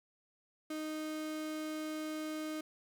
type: tone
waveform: 35% pulse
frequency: 310 Hz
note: D#4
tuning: 6 cents flat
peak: -36 dBFS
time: 0.7-2.61 s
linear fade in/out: 5 ms
effects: none